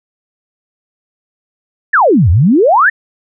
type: exponential two-way sweep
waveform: sine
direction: down then up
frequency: 1889 to 77.78 to 1889 Hz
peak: -5 dBFS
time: 1.93-2.9 s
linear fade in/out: 10 ms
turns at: 2.3 s
effects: none